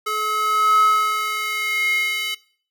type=tone with high-pass filter sweep; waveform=square; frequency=428 Hz; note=A4; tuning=48 cents flat; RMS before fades=-20 dBFS; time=0.06-2.35 s; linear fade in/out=10 ms; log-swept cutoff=910 to 2600 Hz; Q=6.7; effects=noise-tail reverb RT60 0.5 s tail -21 dB re dry